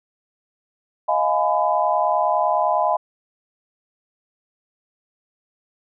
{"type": "chord", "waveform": "sine", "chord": "F half-diminished seventh", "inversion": "third", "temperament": "just", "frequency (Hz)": [628.6, 698.5, 838.1, 1005.8], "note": ["Eb5", "F5", "Ab5", "Cb6"], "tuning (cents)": [18, 0, 16, 31], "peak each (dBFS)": -22, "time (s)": [1.08, 2.97], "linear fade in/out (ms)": 10, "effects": []}